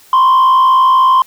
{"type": "tone with frequency modulation", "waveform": "sine", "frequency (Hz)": 1044, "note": "C6", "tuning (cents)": -4, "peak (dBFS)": -3, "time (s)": [0.13, 1.22], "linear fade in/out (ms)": 2, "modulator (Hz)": 56.5, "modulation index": 0.53, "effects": ["tanh soft clip ceiling -5 dBFS", "white hiss -44 dBFS RMS until 1.26 s"]}